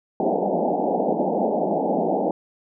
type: band-pass noise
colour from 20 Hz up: white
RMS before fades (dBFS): -22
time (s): 0.2-2.31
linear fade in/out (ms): 2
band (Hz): 170 to 840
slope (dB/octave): 96
effects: none